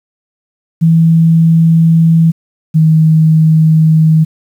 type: tone pair in turn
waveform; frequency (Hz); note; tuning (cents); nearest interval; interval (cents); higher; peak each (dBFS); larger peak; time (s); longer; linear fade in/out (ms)
sine; 163.9 / 158.41; E3 / D#3; -10 / +31; minor second; 59; first; -4; neither; 0.81-2.32 / 2.74-4.25; neither; 20
effects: 7-bit